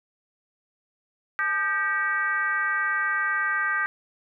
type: tone with frequency modulation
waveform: sine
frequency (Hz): 1568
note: G6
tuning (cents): 0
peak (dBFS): -22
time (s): 1.39-3.86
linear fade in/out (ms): 0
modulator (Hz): 354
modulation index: 1.1
effects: none